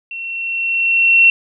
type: tone with level ramp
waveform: sine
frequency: 2718 Hz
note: F7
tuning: 48 cents flat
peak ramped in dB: -25 to -5 dBFS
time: 0.11-1.3 s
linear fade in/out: 2 ms
effects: none